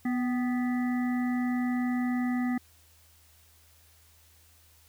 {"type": "harmonic tone with a mistuned harmonic", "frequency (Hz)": 246.9, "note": "B3", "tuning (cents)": 0, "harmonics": [1, 3, 5, 7, 8], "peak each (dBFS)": [-26, -39, -44, -46, -41], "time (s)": [0.05, 2.58], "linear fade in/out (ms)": 5, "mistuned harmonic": 3, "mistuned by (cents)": 49, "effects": ["added 80 Hz sine -61 dBFS peak until 4.88 s", "white hiss -61 dBFS RMS until 4.88 s"]}